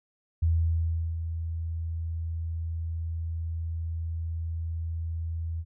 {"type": "tone with ADSR envelope", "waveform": "sine", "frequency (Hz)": 82.3, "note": "E2", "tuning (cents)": -2, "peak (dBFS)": -20, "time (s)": [0.42, 5.65], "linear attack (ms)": 9, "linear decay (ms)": 730, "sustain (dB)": -9, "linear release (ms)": 53, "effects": []}